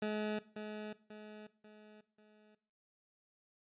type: tone with echo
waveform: 20% pulse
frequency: 212.5 Hz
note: G#3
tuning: 40 cents sharp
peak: -30 dBFS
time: 0.02-0.39 s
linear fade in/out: 5 ms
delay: 540 ms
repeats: 4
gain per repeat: -7 dB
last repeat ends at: 2.55 s
effects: noise-tail reverb RT60 0.5 s tail -18 dB re dry + resampled to 8000 Hz